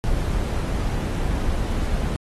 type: noise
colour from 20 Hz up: brown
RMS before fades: -23 dBFS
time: 0.04-2.16 s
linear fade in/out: 0 ms
effects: AAC 32 kbps